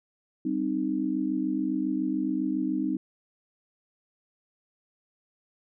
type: chord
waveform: sine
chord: C minor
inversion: second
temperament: equal with one note detuned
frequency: 196 / 261.6 / 308.8 Hz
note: G3 / C4 / Eb4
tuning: 0 / 0 / -13 cents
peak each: -33 / -29 / -28 dBFS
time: 0.45-2.97 s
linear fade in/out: 5 ms
effects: none